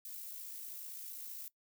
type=noise with amplitude modulation; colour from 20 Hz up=violet; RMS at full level=-45 dBFS; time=0.05-1.48 s; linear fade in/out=2 ms; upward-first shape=sine; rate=55.5 Hz; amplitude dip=30%; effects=noise-tail reverb RT60 0.1 s tail -20 dB re dry